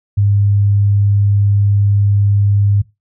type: tone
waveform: sine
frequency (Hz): 101.3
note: G#2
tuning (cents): -43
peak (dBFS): -9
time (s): 0.17-2.82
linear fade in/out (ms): 10
effects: noise-tail reverb RT60 0.2 s tail -18 dB re dry